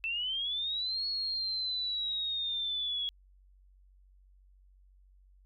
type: linear two-way sweep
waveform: sine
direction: up then down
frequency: 2637 to 4356 to 3330 Hz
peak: -31 dBFS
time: 0.04-3.09 s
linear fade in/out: 0 ms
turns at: 1.06 s
effects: added 47 Hz sine -58 dBFS peak until 5.45 s